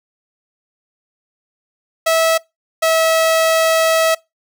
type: tone pair in turn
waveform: sawtooth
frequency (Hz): 651 / 647.8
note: E5 / E5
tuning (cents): -22 / -30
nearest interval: unison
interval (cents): 8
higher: first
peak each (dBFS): -8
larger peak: neither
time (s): 2.06-2.38 / 2.82-4.15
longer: second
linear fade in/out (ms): 10
effects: noise-tail reverb RT60 0.2 s tail -23 dB re dry